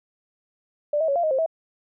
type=tone with pitch steps; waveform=sine; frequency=590 / 642 / 558 / 690 / 625 / 529 / 648 Hz; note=D5 / E5 / C#5 / F5 / D#5 / C5 / E5; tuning=+8 / -46 / +11 / -21 / +8 / +19 / -30 cents; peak=-19 dBFS; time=0.93-1.462 s; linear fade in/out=5 ms; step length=76 ms; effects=none